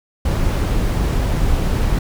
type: noise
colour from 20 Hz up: brown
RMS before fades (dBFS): -17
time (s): 0.25-1.99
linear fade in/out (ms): 5
effects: none